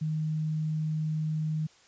sine tone, 155.7 Hz, D#3, 2 cents sharp, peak -27 dBFS, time 0.01-1.67 s, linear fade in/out 10 ms, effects white hiss -59 dBFS RMS until 1.87 s + resampled to 16000 Hz

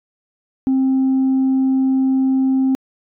sine tone, 264.3 Hz, C4, 18 cents sharp, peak -11 dBFS, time 0.67-2.75 s, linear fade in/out 0 ms, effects tanh soft clip ceiling -11 dBFS

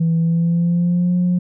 sine tone with pitch glide, 164.81 to 178.69 Hz, E3 to F3, 0 to +40 cents, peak -12 dBFS, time 0-1.39 s, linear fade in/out 10 ms, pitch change +140 cents, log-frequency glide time 0.18-1.14 s, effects tanh soft clip ceiling -11 dBFS

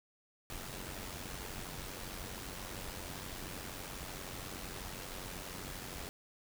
pink noise with amplitude modulation, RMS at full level -42 dBFS, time 0.5-6.09 s, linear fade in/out 0 ms, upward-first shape sine, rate 92.7 Hz, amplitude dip 55%, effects none

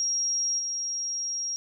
sine tone with level steps, 5620 Hz, F8, 10 cents sharp, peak -24 / -28 dBFS, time 0-1.56 s, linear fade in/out 0 ms, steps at 0.58 s, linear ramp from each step 20 ms, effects none

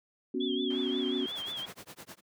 sine chord, B suspended second, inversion none, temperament equal, 246.9 / 277.2 / 370 Hz, B3 / C#4 / F#4, 0 / 0 / 0 cents, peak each -33 dBFS, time 0.34-1.26 s, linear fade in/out 5 ms
sine tone with vibrato, 3322 Hz, G#7, in tune, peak -35 dBFS, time 0.4-1.66 s, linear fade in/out 10 ms, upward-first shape triangle, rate 5.6 Hz, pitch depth 110 cents each way
white low-pass noise, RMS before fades -50 dBFS, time 0.7-1.73 s, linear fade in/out 5 ms, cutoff 1900 Hz, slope 12 dB/octave
pink noise with tremolo, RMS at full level -44 dBFS, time 1.26-2.21 s, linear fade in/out 50 ms, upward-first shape sine, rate 9.7 Hz, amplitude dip 100%
effects high-pass 150 Hz 12 dB/octave

